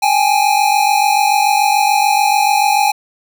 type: tone pair together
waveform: square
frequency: 798.1 / 845 Hz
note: G5 / G#5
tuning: +31 / +30 cents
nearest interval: minor second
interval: 99 cents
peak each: -14 dBFS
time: 0.02-2.92 s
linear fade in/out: 10 ms
effects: none